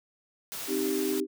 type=high-pass noise; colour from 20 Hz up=white; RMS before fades=-37 dBFS; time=0.52-1.2 s; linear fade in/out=0 ms; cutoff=120 Hz; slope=12 dB/octave
type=chord; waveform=sine; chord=C minor; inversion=none; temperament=equal; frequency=261.6 / 311.1 / 392 Hz; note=C4 / Eb4 / G4; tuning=0 / 0 / 0 cents; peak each=-33 / -31 / -29 dBFS; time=0.67-1.27 s; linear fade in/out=50 ms
effects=none